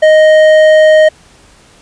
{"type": "tone with hard clipping", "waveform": "triangle", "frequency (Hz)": 622.3, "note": "D#5", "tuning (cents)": 0, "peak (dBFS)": -4, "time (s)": [0.02, 1.09], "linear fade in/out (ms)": 10, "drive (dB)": 12, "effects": ["pink hiss -43 dBFS RMS until 1.81 s", "resampled to 22050 Hz"]}